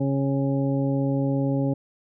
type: harmonic tone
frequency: 137.4 Hz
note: C#3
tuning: 15 cents flat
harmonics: 1 / 2 / 3 / 4 / 6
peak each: -24 / -24 / -34 / -30 / -39 dBFS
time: 0-1.74 s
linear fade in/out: 10 ms
effects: none